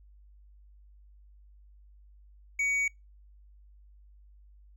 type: tone with hard clipping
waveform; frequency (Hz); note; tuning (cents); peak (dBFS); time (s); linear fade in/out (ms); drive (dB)
sine; 2250; C#7; +25; -27; 2.59-2.88; 5; 5
effects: noise-tail reverb RT60 0.2 s tail -26 dB re dry + added 50 Hz sine -53 dBFS peak until 4.76 s